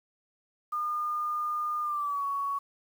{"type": "tone with pitch glide", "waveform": "sine", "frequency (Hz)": [1213, 1118.8], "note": ["D#6", "C#6"], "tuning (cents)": [-44, 16], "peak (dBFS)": -28, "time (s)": [0.72, 2.59], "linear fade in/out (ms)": 10, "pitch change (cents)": -140, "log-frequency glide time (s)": [1.82, 2.24], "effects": ["9-bit"]}